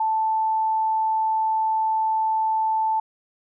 sine tone, 880 Hz, A5, in tune, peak -19 dBFS, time 0-3 s, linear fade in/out 5 ms, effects none

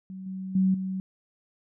sine tone with level steps, 188.9 Hz, F#3, 36 cents sharp, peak -36 / -32 / -19 / -28 dBFS, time 0.1-1 s, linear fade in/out 0 ms, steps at 0.26 / 0.55 / 0.74 s, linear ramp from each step 5 ms, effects none

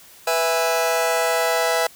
sawtooth chord, E major, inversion second, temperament just, 494.4 / 659.3 / 824.1 Hz, B4 / E5 / G#5, +2 / 0 / -14 cents, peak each -19 / -17 / -21 dBFS, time 0.27-1.87 s, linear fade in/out 5 ms, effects white hiss -47 dBFS RMS until 1.95 s

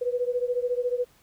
sine beating tone pair, 487 / 501 Hz, B4 / B4, -24 / +25 cents, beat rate 14 Hz, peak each -26 / -28 dBFS, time 0.01-1.05 s, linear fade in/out 10 ms, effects pink hiss -60 dBFS RMS until 1.22 s

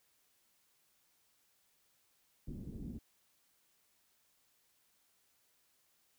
white low-pass noise, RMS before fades -45 dBFS, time 2.47-2.99 s, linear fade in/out 10 ms, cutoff 260 Hz, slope 24 dB/octave, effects white hiss -74 dBFS RMS until 6.18 s

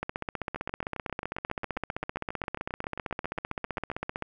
two click trains, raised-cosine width 0.5 ms, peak -16 / -20 dBFS, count 66 / 26, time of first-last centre 0.03-4.224 / 0.56-3.916 s, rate 15.5 / 7.45 Hz, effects none

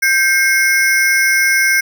square ring-modulated tone, 1864.7 Hz, A#6, in tune, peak -8 dBFS, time 0.02-1.81 s, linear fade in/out 10 ms, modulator 289 Hz, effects none

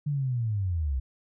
sine linear sweep, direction down, 150 to 61.74 Hz, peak -25 dBFS, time 0.06-1 s, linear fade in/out 10 ms, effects none

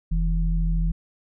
sine tone pair together, 43.31 / 163.5 Hz, F1 / E3, -14 / -14 cents, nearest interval octave + major seventh, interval 2300 cents, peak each -20 / -26 dBFS, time 0.11-0.92 s, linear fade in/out 10 ms, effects none

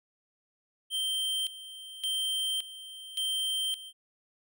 square tone with tremolo, 3136 Hz, G7, in tune, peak -29 dBFS, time 0.9-3.93 s, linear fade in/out 50 ms, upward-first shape square, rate 0.88 Hz, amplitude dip 80%, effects none

